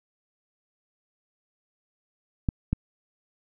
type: clicks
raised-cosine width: 5 ms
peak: -11 dBFS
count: 2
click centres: 2.488 / 2.73 s
effects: none